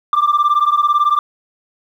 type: beating tone pair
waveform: sine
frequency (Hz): 1174.7 / 1192.7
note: D6 / D6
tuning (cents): 0 / +26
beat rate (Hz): 18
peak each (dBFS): -12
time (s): 0.13-1.19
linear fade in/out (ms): 2
effects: tanh soft clip ceiling -8 dBFS + 8-bit